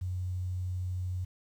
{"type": "tone with quantisation", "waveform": "sine", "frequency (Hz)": 91.3, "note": "F#2", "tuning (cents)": -23, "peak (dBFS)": -31, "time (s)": [0.01, 1.25], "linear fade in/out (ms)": 10, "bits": 10, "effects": []}